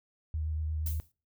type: tone with vibrato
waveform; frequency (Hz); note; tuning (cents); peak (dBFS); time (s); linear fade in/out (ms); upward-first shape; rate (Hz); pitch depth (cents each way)
sine; 77.78; D#2; 0; -30; 0.34-1; 0; triangle; 8.5; 23
type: noise with exponential decay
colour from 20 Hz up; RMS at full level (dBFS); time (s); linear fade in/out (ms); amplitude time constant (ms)
violet; -35; 0.86-1.12; 5; 56
effects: noise-tail reverb RT60 0.3 s tail -21 dB re dry